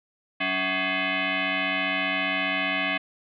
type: tone with frequency modulation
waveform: sine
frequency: 186 Hz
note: F#3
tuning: 9 cents sharp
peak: -23 dBFS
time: 0.4-2.98 s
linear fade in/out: 10 ms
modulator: 467 Hz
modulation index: 6
effects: none